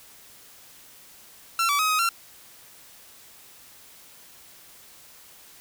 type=tone with pitch steps; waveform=sawtooth; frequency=1352 / 1150 / 1266 / 1258 / 1364 Hz; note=E6 / D6 / D#6 / D#6 / F6; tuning=+43 / -37 / +30 / +19 / -41 cents; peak=-17 dBFS; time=1.59-2.09 s; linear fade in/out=2 ms; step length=100 ms; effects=white hiss -50 dBFS RMS until 5.6 s